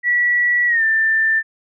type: tone with pitch glide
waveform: sine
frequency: 1942 to 1780.8 Hz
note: B6 to A6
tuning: -30 to +20 cents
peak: -13 dBFS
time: 0.03-1.43 s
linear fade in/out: 50 ms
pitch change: -150 cents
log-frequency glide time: 0.67-0.83 s
effects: none